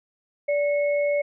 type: tone pair together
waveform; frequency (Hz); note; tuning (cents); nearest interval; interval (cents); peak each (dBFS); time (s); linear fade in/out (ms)
sine; 579.8 / 2187; D5 / C#7; -22 / -24; octave + major seventh; 2298; -20 / -31; 0.48-1.22; 10
effects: none